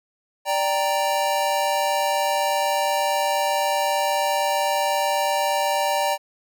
square chord, G minor, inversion second, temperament equal, 587.3 / 784 / 932.3 Hz, D5 / G5 / Bb5, 0 / 0 / 0 cents, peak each -25 dBFS, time 0.45-6.18 s, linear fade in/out 50 ms, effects none

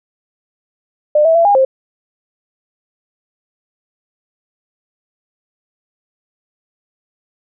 sine tone with pitch steps, 600 / 652 / 673 / 812 / 529 Hz, D5 / E5 / E5 / G#5 / C5, +37 / -19 / +36 / -39 / +19 cents, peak -7 dBFS, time 1.15-1.65 s, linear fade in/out 5 ms, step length 100 ms, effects none

